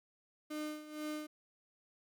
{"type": "tone with tremolo", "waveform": "35% pulse", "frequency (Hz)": 303.8, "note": "D#4", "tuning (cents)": -41, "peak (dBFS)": -36, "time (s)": [0.5, 1.27], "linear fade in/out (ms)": 10, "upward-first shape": "sine", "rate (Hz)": 2.1, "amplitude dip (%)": 75, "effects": []}